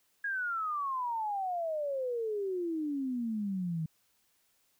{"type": "exponential sweep", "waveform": "sine", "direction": "down", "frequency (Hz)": [1661.2, 155.56], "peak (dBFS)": -31, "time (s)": [0.24, 3.86], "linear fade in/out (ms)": 5, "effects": ["white hiss -72 dBFS RMS until 4.79 s"]}